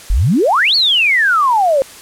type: exponential two-way sweep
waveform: sine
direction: up then down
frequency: 38.89 to 4556 to 521 Hz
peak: -9 dBFS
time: 0.1-1.82 s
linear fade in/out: 0 ms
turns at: 0.75 s
effects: white hiss -36 dBFS RMS until 2.01 s + low-pass 11000 Hz 12 dB/octave